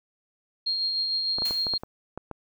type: tone with tremolo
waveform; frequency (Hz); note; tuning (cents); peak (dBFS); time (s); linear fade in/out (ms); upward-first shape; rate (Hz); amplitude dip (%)
sine; 4233; C8; +19; -23; 0.66-1.78; 10; sine; 6.6; 30
type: clicks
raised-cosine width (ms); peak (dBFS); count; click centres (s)
1; -20; 8; 1.385 / 1.421 / 1.509 / 1.668 / 1.737 / 1.835 / 2.176 / 2.313
type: noise with exponential decay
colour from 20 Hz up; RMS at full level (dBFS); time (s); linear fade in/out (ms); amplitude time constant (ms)
white; -36; 1.45-1.84; 5; 83
effects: none